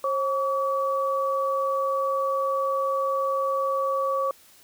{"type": "tone pair together", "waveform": "sine", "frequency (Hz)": [538, 1140], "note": ["C5", "C#6"], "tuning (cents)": [48, 48], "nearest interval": "octave + minor second", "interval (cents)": 1300, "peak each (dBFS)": -25, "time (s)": [0.04, 4.31], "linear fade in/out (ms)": 2, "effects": ["white hiss -54 dBFS RMS until 4.63 s"]}